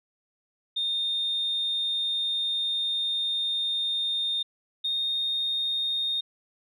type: tone pair in turn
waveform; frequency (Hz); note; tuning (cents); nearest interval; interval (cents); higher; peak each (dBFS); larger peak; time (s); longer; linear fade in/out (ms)
sine; 3650 / 3684; A#7 / A#7; -37 / -21; unison; 16; second; -24; neither; 0.76-4.43 / 4.84-6.21; first; 10
effects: tanh soft clip ceiling -20 dBFS